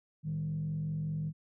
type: tone with frequency modulation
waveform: sine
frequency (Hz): 155.56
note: D#3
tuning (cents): 0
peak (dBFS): -31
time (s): 0.23-1.33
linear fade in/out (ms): 50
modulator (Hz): 45.2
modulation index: 0.5
effects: tanh soft clip ceiling -27 dBFS